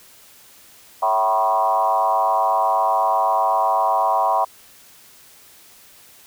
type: tone with frequency modulation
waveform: sine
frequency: 870 Hz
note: A5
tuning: 20 cents flat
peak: -15 dBFS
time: 1.02-4.45 s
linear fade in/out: 10 ms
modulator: 104 Hz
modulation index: 2.2
effects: white hiss -48 dBFS RMS until 6.26 s